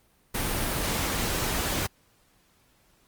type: noise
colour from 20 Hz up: pink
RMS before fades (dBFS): -28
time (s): 0.34-1.87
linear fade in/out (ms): 10
effects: pink hiss -64 dBFS RMS until 3.07 s + Opus 32 kbps